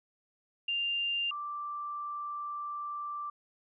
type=tone pair in turn; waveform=sine; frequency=2794 / 1174.7 Hz; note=F7 / D6; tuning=0 / 0 cents; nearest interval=octave + minor third; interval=1500 cents; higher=first; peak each=-29 / -35 dBFS; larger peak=first; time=0.68-1.31 / 1.31-3.3 s; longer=second; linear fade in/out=5 ms; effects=none